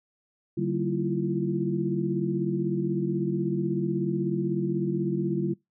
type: tone cluster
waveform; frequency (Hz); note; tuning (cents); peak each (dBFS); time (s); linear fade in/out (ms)
sine; 144.9 / 189.2 / 228.7 / 327.6 / 343.8; D3 / F#3 / A#3 / E4 / F4; -23 / +39 / -33 / -11 / -27; -30 / -29 / -35 / -35 / -29; 0.57-5.54; 10
effects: noise-tail reverb RT60 0.2 s tail -26 dB re dry